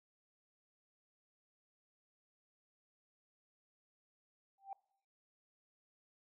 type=tone with exponential growth; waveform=sine; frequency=784 Hz; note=G5; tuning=in tune; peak=-38 dBFS; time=4.58-4.73 s; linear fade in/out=2 ms; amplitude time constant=32 ms; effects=noise-tail reverb RT60 0.7 s tail -24 dB re dry + tanh soft clip ceiling -35 dBFS